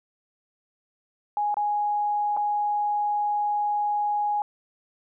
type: tone with dropouts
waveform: sine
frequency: 830 Hz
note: G#5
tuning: 1 cent flat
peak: -22 dBFS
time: 1.37-4.42 s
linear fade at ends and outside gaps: 1 ms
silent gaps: 1.543-1.569 / 2.366-2.372 s
effects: none